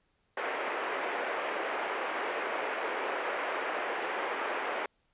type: band-pass noise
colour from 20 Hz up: pink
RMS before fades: -34 dBFS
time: 0.37-4.86 s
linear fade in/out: 5 ms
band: 400 to 2400 Hz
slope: 24 dB/octave
effects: pink hiss -74 dBFS RMS until 5.13 s + resampled to 8000 Hz